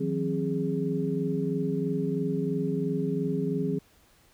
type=tone cluster; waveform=sine; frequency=158.2 / 181.2 / 264.7 / 413.6 Hz; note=D#3 / F#3 / C4 / G#4; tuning=+29 / -36 / +20 / -7 cents; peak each=-31 dBFS; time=0-3.79 s; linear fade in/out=10 ms; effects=pink hiss -61 dBFS RMS until 4.33 s